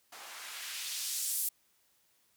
blue noise with band-pass filter sweep, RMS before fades -38 dBFS, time 0.12-1.49 s, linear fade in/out 5 ms, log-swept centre 650 to 12000 Hz, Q 0.88, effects white hiss -71 dBFS RMS until 2.36 s

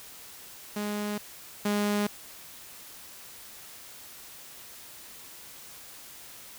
sawtooth tone pair in turn, 207.7 / 206.3 Hz, G#3 / G#3, 0 / -11 cents, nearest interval unison, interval 11 cents, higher first, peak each -26 / -21 dBFS, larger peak second, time 0.76-1.18 / 1.65-2.07 s, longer neither, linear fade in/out 5 ms, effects white hiss -47 dBFS RMS until 6.58 s

